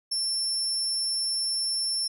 35% pulse tone, 5390 Hz, E8, 38 cents sharp, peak -23 dBFS, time 0.11-2.08 s, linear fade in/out 10 ms, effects none

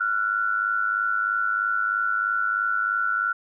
sine tone pair together, 1367 / 1470.1 Hz, F6 / F#6, -37 / -12 cents, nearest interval minor second, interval 125 cents, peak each -24 dBFS, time 0-3.33 s, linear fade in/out 10 ms, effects none

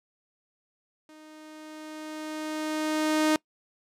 sawtooth tone with level ramp, 309.3 Hz, D#4, 10 cents flat, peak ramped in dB -45 to -16 dBFS, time 1.09-3.36 s, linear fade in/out 2 ms, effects noise-tail reverb RT60 0.1 s tail -24 dB re dry + low-pass 11000 Hz 12 dB/octave

